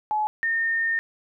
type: tone pair in turn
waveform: sine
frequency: 852 / 1825.2 Hz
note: G#5 / A#6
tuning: +44 / -37 cents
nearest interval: octave + minor second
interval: 1319 cents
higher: second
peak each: -21 dBFS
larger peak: neither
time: 0.11-0.27 / 0.43-0.99 s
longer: second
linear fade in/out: 0 ms
effects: none